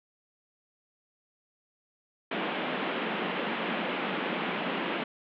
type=band-pass noise; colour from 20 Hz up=pink; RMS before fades=-32 dBFS; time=2.31-5.04 s; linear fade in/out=5 ms; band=180 to 3300 Hz; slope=48 dB/octave; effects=none